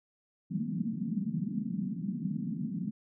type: band-pass noise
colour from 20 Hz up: white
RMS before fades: -34 dBFS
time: 0.5-2.91 s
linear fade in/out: 20 ms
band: 160 to 230 Hz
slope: 48 dB/octave
effects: none